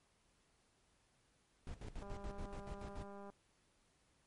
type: noise with tremolo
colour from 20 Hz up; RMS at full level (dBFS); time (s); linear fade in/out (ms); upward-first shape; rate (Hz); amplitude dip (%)
brown; -45; 1.67-3.04; 2; square; 7; 80
type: click train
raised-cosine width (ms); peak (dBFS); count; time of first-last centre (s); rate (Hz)
1; -40; 257; 2.02-3.3; 200
effects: pink hiss -75 dBFS RMS until 4.26 s + MP3 48 kbps